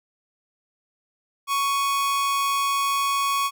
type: tone pair together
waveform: 45% pulse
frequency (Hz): 1111.9 / 2489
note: C#6 / D#7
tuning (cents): +5 / 0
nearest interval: octave + major second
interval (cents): 1395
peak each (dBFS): -21 / -32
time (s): 1.47-3.51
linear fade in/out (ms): 50
effects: none